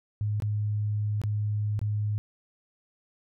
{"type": "tone with dropouts", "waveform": "sine", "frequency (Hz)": 105, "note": "G#2", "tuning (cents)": 19, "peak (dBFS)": -25, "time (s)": [0.21, 2.18], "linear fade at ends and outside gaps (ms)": 0, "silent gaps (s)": [[0.401, 0.422], [1.216, 1.237], [1.792, 1.815]], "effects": []}